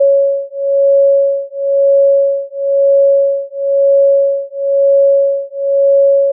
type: beating tone pair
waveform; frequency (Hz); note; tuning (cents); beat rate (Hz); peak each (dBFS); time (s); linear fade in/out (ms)
sine; 554.4 / 555.4; C#5 / C#5; 0 / +3; 1; -11; 0-6.32; 10
effects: none